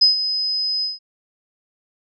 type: tone with ADSR envelope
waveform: sine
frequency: 5040 Hz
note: D#8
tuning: 21 cents sharp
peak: -8 dBFS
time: 0.01-0.99 s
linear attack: 12 ms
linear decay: 130 ms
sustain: -11 dB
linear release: 160 ms
effects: none